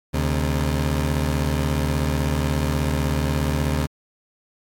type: tone pair together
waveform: 20% pulse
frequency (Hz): 75.2 / 134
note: D2 / C3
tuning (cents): +42 / +42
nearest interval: minor seventh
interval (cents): 1000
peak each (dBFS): -16 / -21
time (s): 0.13-3.87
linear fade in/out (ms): 20
effects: AAC 64 kbps